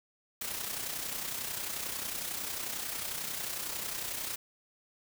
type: noise with amplitude modulation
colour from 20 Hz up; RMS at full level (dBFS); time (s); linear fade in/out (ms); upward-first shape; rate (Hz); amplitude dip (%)
white; -35; 0.41-4.36; 5; sine; 31.1; 50
effects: none